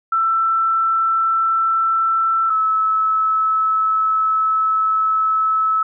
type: tone pair in turn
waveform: sine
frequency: 1334 / 1300.5 Hz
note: E6 / E6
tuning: +20 / -24 cents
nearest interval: unison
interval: 44 cents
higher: first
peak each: -14 dBFS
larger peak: neither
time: 0.12-2.5 / 2.5-5.83 s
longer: second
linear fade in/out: 5 ms
effects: none